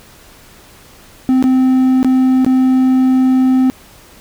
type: tone with dropouts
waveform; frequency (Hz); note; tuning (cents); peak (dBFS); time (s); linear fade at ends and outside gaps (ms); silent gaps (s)
triangle; 259; C4; -17; -6; 1.29-3.7; 0; 1.426-1.44 / 2.03-2.046 / 2.447-2.464
effects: pink hiss -42 dBFS RMS until 4.2 s